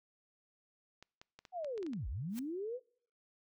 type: clicks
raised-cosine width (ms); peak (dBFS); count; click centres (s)
0.2; -35; 9; 1.026 / 1.215 / 1.39 / 1.452 / 1.646 / 1.778 / 1.829 / 1.865 / 1.934
type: linear two-way sweep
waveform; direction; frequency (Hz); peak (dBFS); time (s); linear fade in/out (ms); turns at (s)
sine; down then up; 758 to 44.2 to 522; -37; 1.52-2.8; 50; 2.08
type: noise with exponential growth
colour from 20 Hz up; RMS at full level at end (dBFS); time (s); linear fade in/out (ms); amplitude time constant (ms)
white; -45; 2.29-2.39; 0; 20
effects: noise-tail reverb RT60 0.6 s tail -26 dB re dry